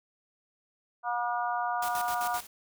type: harmonic tone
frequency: 240 Hz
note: B3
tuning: 49 cents flat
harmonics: 3 / 4 / 5 / 6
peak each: -31 / -33 / -35 / -37 dBFS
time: 1.03-2.41 s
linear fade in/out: 50 ms
type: noise with tremolo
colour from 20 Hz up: white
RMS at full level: -38 dBFS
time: 1.82-2.47 s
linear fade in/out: 5 ms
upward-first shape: square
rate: 7.7 Hz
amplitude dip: 70%
effects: none